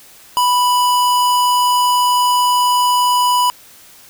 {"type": "tone", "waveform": "square", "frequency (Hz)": 987.8, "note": "B5", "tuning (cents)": 0, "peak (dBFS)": -12, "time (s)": [0.37, 3.5], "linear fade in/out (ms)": 0, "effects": ["white hiss -43 dBFS RMS until 4.09 s"]}